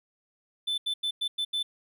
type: tone bursts at uneven times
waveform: triangle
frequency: 3520 Hz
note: A7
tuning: in tune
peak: -25 dBFS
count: 6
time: 0.67-0.78 / 0.86-0.94 / 1.03-1.11 / 1.21-1.28 / 1.38-1.45 / 1.53-1.63 s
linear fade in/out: 10 ms
effects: none